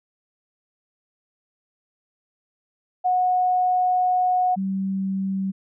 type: tone pair in turn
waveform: sine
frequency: 731 / 192.67 Hz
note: F#5 / G3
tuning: -21 / -30 cents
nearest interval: octave + major seventh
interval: 2309 cents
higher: first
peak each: -17 / -22 dBFS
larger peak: first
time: 3.04-4.56 / 4.56-5.52 s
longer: first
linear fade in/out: 20 ms
effects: none